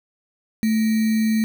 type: tone with sample-and-hold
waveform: sine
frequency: 220 Hz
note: A3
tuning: in tune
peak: -16 dBFS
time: 0.63-1.44 s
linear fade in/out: 0 ms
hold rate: 2100 Hz
effects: none